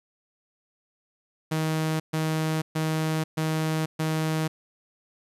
sawtooth tone bursts, 157.8 Hz, D#3, 25 cents sharp, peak -20 dBFS, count 5, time 1.51-4.48 s, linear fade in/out 10 ms, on 490 ms, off 130 ms, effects resampled to 32000 Hz + 10-bit

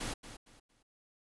pink noise with echo, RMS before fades -38 dBFS, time 0-0.14 s, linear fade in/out 10 ms, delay 230 ms, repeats 3, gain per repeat -11 dB, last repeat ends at 0.83 s, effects resampled to 24000 Hz

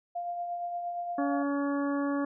sine tone with tremolo, 698.5 Hz, F5, in tune, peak -30 dBFS, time 0.15-1.43 s, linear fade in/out 10 ms, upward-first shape triangle, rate 8.6 Hz, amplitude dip 40%
harmonic tone, 282.8 Hz, C#4, 35 cents sharp, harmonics 1 / 2 / 3 / 4 / 5 / 6, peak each -28 / -35 / -42 / -38 / -45 / -43 dBFS, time 1.18-2.25 s, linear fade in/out 5 ms
effects none

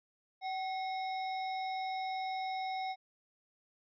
harmonic tone with a mistuned harmonic, 759 Hz, F#5, 44 cents sharp, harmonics 1 / 3 / 5 / 7, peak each -35 / -45 / -49 / -52 dBFS, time 0.41-2.96 s, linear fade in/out 50 ms, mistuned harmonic 3, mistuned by -87 cents, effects none

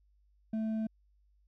sine tone with hard clipping, 220 Hz, A3, in tune, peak -32 dBFS, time 0.53-0.87 s, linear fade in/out 5 ms, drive 4 dB, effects added 50 Hz sine -65 dBFS peak until 1.47 s

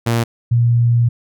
sawtooth / sine tone pair in turn, 116.54 / 118.58 Hz, A#2 / A#2, 0 / +30 cents, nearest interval unison, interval 30 cents, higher second, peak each -10 dBFS, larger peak neither, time 0.06-0.24 / 0.51-1.09 s, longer second, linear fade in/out 10 ms, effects none

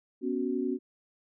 sine chord, B suspended second, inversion none, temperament just, 246.9 / 277.8 / 370.4 Hz, B3 / C#4 / F#4, 0 / +4 / +2 cents, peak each -32 dBFS, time 0.21-0.79 s, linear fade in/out 50 ms, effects none

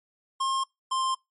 square tone pair in turn, 1068 / 1051.5 Hz, C6 / C6, +35 / +8 cents, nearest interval unison, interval 27 cents, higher first, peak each -25 dBFS, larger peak neither, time 0.4-0.64 / 0.91-1.15 s, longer neither, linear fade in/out 10 ms, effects noise-tail reverb RT60 0.2 s tail -26 dB re dry + MP3 48 kbps

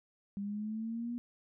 sine linear sweep, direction up, 198.3 to 242.2 Hz, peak -35 dBFS, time 0.37-1.18 s, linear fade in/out 0 ms, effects none

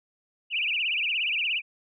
sine tone with vibrato, 2637 Hz, E7, in tune, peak -24 dBFS, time 0.5-1.62 s, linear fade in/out 50 ms, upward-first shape triangle, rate 17 Hz, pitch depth 240 cents each way, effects none

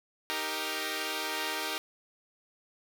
5% pulse chord, Eb major, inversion none, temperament equal, 311.1 / 392 / 466.2 Hz, Eb4 / G4 / Bb4, 0 / 0 / 0 cents, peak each -25 dBFS, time 0.3-1.78 s, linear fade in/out 0 ms, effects none

